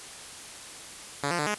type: tone with pitch steps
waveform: 5% pulse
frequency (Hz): 142.5 / 173.6 / 148.6 / 209.1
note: C#3 / F3 / D3 / G#3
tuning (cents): +48 / -10 / +21 / +12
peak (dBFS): -15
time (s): 1.23-1.546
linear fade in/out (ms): 5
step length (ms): 79
effects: white hiss -43 dBFS RMS until 1.58 s + resampled to 24000 Hz